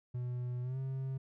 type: tone with pitch glide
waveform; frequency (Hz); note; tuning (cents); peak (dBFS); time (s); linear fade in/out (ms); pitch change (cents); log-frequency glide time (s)
triangle; 123.47 to 133.1; B2 to C3; 0 to +30; -33; 0.14-1.18; 10; +130; 0.62-0.78
effects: none